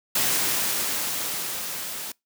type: noise with level ramp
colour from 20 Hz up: white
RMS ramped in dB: -22 to -34 dBFS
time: 0.15-2.12 s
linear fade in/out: 5 ms
effects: noise-tail reverb RT60 0.2 s tail -26 dB re dry + high-pass 100 Hz 12 dB/octave